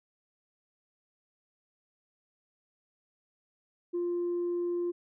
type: tone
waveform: sine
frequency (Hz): 349.2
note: F4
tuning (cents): 0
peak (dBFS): -27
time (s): 3.93-4.92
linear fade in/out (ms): 20
effects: tanh soft clip ceiling -26 dBFS